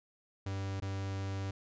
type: tone with dropouts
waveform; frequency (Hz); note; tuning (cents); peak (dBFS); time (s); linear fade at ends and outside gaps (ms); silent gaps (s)
45% pulse; 97.4; G2; -11; -35; 0.46-1.51; 5; 0.801-0.821
effects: resampled to 16000 Hz